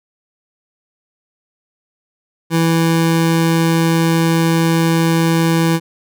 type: tone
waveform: 25% pulse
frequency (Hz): 164.81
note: E3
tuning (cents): 0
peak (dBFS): -8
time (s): 2.5-5.8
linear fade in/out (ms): 50
effects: none